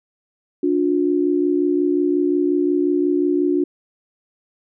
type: tone pair together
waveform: sine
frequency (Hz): 292 / 357.6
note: D4 / F4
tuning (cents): -10 / +41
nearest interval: major third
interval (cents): 351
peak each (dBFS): -18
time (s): 0.63-3.64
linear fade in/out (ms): 5
effects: none